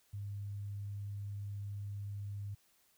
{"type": "tone", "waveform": "sine", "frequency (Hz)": 101.2, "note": "G#2", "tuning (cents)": -44, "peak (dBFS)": -39, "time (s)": [0.13, 2.55], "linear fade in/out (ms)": 10, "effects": ["white hiss -71 dBFS RMS until 2.97 s"]}